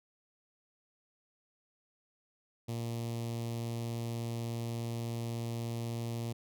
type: tone with notch filter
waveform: sawtooth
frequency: 116.54 Hz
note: A#2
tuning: in tune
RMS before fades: -37 dBFS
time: 2.68-6.33 s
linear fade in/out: 10 ms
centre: 1500 Hz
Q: 0.75
effects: none